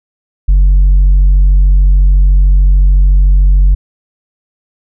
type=tone with tanh clipping; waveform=triangle; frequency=46.85 Hz; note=F#1; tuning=22 cents sharp; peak=-4 dBFS; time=0.48-3.75 s; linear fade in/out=10 ms; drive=7 dB; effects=none